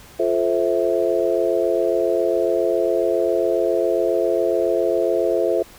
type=chord; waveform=sine; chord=F major seventh; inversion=none; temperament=just; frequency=349.2 / 436.5 / 523.8 / 654.8 Hz; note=F4 / A4 / C5 / E5; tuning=0 / -14 / +2 / -12 cents; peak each=-22 dBFS; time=0.19-5.63 s; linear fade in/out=10 ms; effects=pink hiss -45 dBFS RMS until 5.78 s